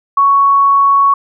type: tone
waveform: sine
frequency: 1113 Hz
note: C#6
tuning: 7 cents sharp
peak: -6 dBFS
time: 0.17-1.14 s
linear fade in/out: 5 ms
effects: none